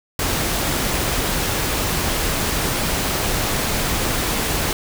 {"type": "noise", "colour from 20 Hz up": "pink", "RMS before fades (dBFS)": -21, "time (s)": [0.19, 4.73], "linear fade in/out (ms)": 2, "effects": []}